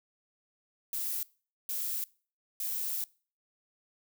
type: noise bursts at uneven times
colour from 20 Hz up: violet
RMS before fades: -34 dBFS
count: 3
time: 0.93-1.23 / 1.69-2.04 / 2.6-3.04 s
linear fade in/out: 2 ms
effects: noise-tail reverb RT60 0.4 s tail -23 dB re dry